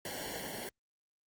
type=noise with comb filter; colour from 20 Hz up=pink; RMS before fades=-41 dBFS; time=0.05-0.69 s; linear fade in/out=2 ms; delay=0.8 ms; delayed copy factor=-1; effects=Opus 48 kbps